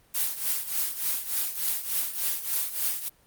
blue noise with tremolo, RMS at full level -25 dBFS, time 0.14-3.09 s, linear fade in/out 10 ms, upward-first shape triangle, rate 3.4 Hz, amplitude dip 80%, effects pink hiss -61 dBFS RMS until 3.26 s + Opus 32 kbps

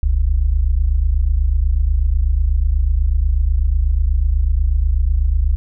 sine tone pair together, 41.16 / 69.3 Hz, E1 / C#2, -2 / 0 cents, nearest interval major sixth, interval 902 cents, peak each -15 dBFS, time 0.03-5.56 s, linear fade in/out 0 ms, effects none

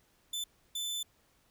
sawtooth tone bursts at uneven times, 3520 Hz, A7, in tune, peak -31 dBFS, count 2, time 0.33-0.44 / 0.75-1.03 s, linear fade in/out 5 ms, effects pink hiss -69 dBFS RMS until 1.5 s

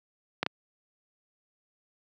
clicks, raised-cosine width 0.3 ms, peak -10 dBFS, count 2, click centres 0.43 / 0.464 s, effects high-pass 150 Hz 12 dB/octave

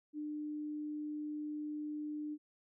sine tone, 300 Hz, D4, 37 cents sharp, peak -38 dBFS, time 0.13-2.38 s, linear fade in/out 50 ms, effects none

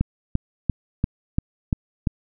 click train, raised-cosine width 5 ms, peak -7 dBFS, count 7, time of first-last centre 0.01-2.072 s, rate 2.91 Hz, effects none

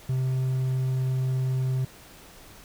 triangle tone, 130 Hz, C3, 11 cents flat, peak -21 dBFS, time 0.09-1.85 s, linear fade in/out 5 ms, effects pink hiss -49 dBFS RMS until 2.64 s

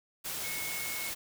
sine tone in noise, 2188 Hz, C#7, 23 cents flat, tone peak -39 dBFS, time 0.43-1.11 s, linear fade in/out 20 ms, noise white, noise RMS -37 dBFS, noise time 0.24-1.15 s, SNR -5 dB, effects none

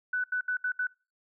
sine tone bursts at uneven times, 1493 Hz, F#6, 15 cents sharp, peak -26 dBFS, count 5, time 0.13-0.24 / 0.32-0.41 / 0.48-0.57 / 0.64-0.72 / 0.79-0.87 s, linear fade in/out 5 ms, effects noise-tail reverb RT60 0.3 s tail -23 dB re dry

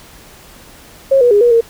sine tone with pitch steps, 541 / 485.9 / 410.4 / 479.4 / 461.6 Hz, C#5 / B4 / G#4 / A#4 / A#4, -42 / -28 / -21 / +48 / -17 cents, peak -6 dBFS, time 1.11-1.61 s, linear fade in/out 10 ms, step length 100 ms, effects pink hiss -40 dBFS RMS until 1.69 s

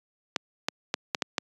clicks, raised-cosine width 0.2 ms, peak -7 dBFS, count 6, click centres 0.362 / 0.685 / 0.941 / 1.148 / 1.222 / 1.382 s, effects high-pass 200 Hz 12 dB/octave + resampled to 22050 Hz

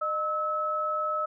sine tone pair together, 611.6 / 1296 Hz, D#5 / E6, -30 / -30 cents, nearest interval octave + minor second, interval 1300 cents, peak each -32 / -27 dBFS, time 0.01-1.26 s, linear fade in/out 10 ms, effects none

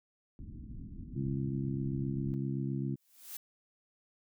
pink low-pass noise, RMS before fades -45 dBFS, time 0.39-2.34 s, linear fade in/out 0 ms, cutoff 290 Hz, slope 48 dB/octave
harmonic tone, 67.6 Hz, C#2, 43 cents flat, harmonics 2 / 3 / 4 / 5, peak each -34 / -38 / -40 / -42 dBFS, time 1.15-2.96 s, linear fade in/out 20 ms
blue noise with exponential growth, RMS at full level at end -40 dBFS, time 2.96-3.37 s, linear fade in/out 5 ms, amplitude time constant 87 ms
effects none

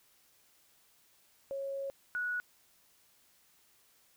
sine tone pair in turn, 549 / 1465.7 Hz, C#5 / F#6, -17 / -17 cents, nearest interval octave + perfect fourth, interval 1700 cents, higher second, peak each -35 / -32 dBFS, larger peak second, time 1.51-1.9 / 2.15-2.4 s, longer first, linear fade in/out 0 ms, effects white hiss -67 dBFS RMS until 4.16 s

